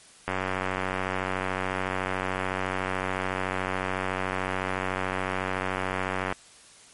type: click train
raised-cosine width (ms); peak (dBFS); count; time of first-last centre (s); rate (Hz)
0.5; -12; 568; 0.28-6.325; 93.8
effects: white hiss -52 dBFS RMS until 6.93 s + MP3 48 kbps